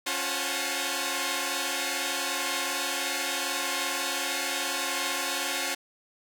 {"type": "tone cluster", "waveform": "5% pulse", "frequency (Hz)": [277.3, 354.4, 532, 744, 875], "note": ["C#4", "F4", "C5", "F#5", "A5"], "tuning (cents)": [1, 25, 29, 9, -10], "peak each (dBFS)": -23, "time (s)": [0.06, 5.75], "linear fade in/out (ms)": 10, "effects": []}